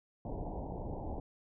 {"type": "low-pass noise", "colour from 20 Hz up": "pink", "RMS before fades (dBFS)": -40, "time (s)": [0.25, 1.2], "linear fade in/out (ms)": 2, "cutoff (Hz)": 940, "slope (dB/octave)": 96, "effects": []}